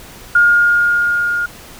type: tone with level ramp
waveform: sine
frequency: 1421 Hz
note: F6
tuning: 30 cents sharp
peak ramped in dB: -6 to -15 dBFS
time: 0.35-1.46 s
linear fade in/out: 5 ms
effects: pink hiss -37 dBFS RMS until 1.79 s

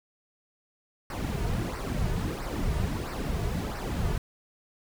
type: noise with flanger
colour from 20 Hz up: brown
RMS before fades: -30 dBFS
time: 1.1-4.18 s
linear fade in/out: 2 ms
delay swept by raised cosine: 0.29 to 3.79 ms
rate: 1.5 Hz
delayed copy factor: -0.65
effects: none

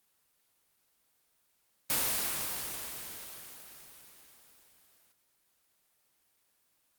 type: noise with exponential decay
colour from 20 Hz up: white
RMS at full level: -28 dBFS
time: 1.9-5.12 s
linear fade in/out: 0 ms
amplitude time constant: 700 ms
effects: white hiss -73 dBFS RMS until 6.98 s + Opus 24 kbps

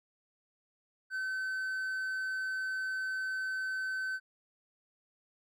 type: tone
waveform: triangle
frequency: 1529 Hz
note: G6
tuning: 44 cents flat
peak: -31 dBFS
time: 1.1-4.2 s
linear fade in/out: 50 ms
effects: none

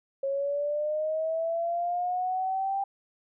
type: linear sweep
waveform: sine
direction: up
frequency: 543 to 792 Hz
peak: -26 dBFS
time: 0.23-2.84 s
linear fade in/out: 5 ms
effects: none

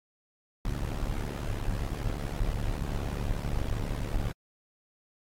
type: noise with amplitude modulation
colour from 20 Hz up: brown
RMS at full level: -27 dBFS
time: 0.65-4.32 s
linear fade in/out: 2 ms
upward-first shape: sine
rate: 71.9 Hz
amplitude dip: 95%
effects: AAC 48 kbps

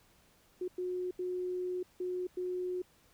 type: tone bursts at uneven times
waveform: sine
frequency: 363 Hz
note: F#4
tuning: 33 cents flat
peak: -33 dBFS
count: 5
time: 0.61-0.68 / 0.78-1.11 / 1.19-1.83 / 2-2.27 / 2.37-2.82 s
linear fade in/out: 5 ms
effects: pink hiss -66 dBFS RMS until 3.13 s

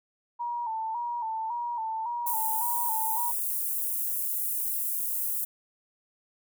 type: tone with vibrato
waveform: sine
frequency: 920 Hz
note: A#5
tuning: 23 cents flat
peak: -29 dBFS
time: 0.39-3.32 s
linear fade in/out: 20 ms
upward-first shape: square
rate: 1.8 Hz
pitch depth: 62 cents each way
type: high-pass noise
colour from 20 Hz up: white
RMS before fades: -30 dBFS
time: 2.26-5.45 s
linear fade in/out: 10 ms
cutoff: 10000 Hz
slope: 24 dB/octave
effects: none

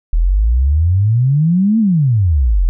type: exponential two-way sweep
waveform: sine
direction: up then down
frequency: 38.89 to 230 to 38.89 Hz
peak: -9 dBFS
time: 0.13-2.69 s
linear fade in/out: 0 ms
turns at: 1.79 s
effects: none

